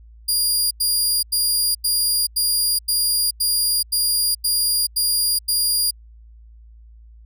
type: tone bursts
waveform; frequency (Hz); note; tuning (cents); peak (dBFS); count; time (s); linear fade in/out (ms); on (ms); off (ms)
20% pulse; 4826; D8; +46; -11; 11; 0.28-5.91; 10; 430; 90
effects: added 56 Hz sine -42 dBFS peak until 7.25 s